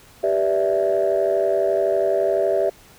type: chord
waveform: sine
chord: E minor seventh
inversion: first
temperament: equal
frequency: 392 / 493.9 / 587.3 / 659.3 Hz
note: G4 / B4 / D5 / E5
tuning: 0 / 0 / 0 / 0 cents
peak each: -21 / -26 / -21 / -20 dBFS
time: 0.23-2.7 s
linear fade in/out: 10 ms
effects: tanh soft clip ceiling -10 dBFS + pink hiss -49 dBFS RMS until 2.98 s